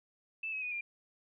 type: tone with pitch steps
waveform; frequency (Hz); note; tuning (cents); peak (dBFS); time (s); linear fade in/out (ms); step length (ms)
sine; 2637 / 2556 / 2478 / 2401; E7 / D#7 / D#7 / D7; 0 / +46 / -8 / +38; -35; 0.43-0.81; 5; 95
effects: none